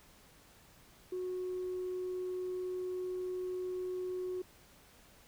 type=tone; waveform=sine; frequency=366.4 Hz; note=F#4; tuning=17 cents flat; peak=-34 dBFS; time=1.12-4.42 s; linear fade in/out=5 ms; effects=tanh soft clip ceiling -32 dBFS + pink hiss -61 dBFS RMS until 5.27 s